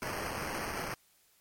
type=noise with sample-and-hold; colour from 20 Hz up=white; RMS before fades=-37 dBFS; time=0.02-0.94 s; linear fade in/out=0 ms; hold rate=3675 Hz; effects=white hiss -67 dBFS RMS until 1.4 s + MP3 64 kbps